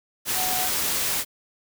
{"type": "tone in noise", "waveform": "sine", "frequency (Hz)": 740, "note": "F#5", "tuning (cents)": 0, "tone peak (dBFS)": -29, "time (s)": [0.34, 0.7], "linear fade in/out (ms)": 50, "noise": "white", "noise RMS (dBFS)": -25, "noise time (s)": [0.25, 1.25], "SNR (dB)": -7, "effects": []}